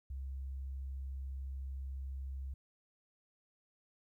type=tone; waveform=sine; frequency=66.9 Hz; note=C2; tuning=39 cents sharp; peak=-39 dBFS; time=0.1-2.54 s; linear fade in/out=5 ms; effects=13-bit